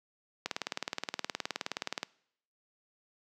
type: click train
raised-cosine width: 0.2 ms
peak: -15 dBFS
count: 31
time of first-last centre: 0.46-2.031 s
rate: 19.1 Hz
effects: noise-tail reverb RT60 0.7 s tail -23 dB re dry + high-pass 200 Hz 12 dB/octave